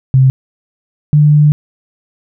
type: tone pair in turn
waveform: sine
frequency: 131.9 / 149.01 Hz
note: C3 / D3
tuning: +14 / +25 cents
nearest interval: major second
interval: 211 cents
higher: second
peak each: -4 dBFS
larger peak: neither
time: 0.14-0.3 / 1.13-1.52 s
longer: second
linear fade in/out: 0 ms
effects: none